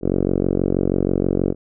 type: tone with low-pass filter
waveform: 5% pulse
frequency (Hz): 46.25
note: F#1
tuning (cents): 0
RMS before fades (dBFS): -19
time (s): 0.01-1.55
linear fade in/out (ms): 50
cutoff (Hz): 400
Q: 1.5
effects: none